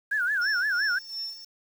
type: tone with vibrato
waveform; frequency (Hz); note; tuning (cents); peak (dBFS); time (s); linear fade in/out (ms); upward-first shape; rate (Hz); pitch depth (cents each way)
sine; 1568; G6; 0; -23; 0.11-0.99; 10; sine; 5.8; 180
type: tone with tremolo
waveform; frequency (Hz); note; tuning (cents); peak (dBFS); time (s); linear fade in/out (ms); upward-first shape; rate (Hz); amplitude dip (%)
sine; 5400; E8; +41; -30; 0.41-1.45; 10; sine; 2.8; 80
effects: 8-bit